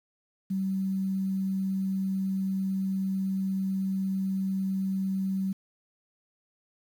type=tone with quantisation; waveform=sine; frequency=191.7 Hz; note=G3; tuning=38 cents flat; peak=-26 dBFS; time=0.5-5.53 s; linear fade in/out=10 ms; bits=9; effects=none